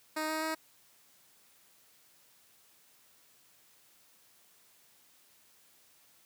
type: tone with pitch steps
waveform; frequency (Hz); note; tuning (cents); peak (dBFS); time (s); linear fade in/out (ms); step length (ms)
10% pulse; 311.1 / 314.2 / 317.3; D#4 / D#4 / D#4; 0 / +17 / +34; -24; 0.16-0.55; 10; 130
effects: white hiss -64 dBFS RMS until 6.25 s + high-pass 80 Hz 12 dB/octave